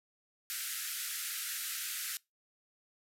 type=band-pass noise; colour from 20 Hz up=white; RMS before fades=-39 dBFS; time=0.5-2.17 s; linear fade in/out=0 ms; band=1300 to 15000 Hz; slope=96 dB/octave; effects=noise-tail reverb RT60 0.2 s tail -23 dB re dry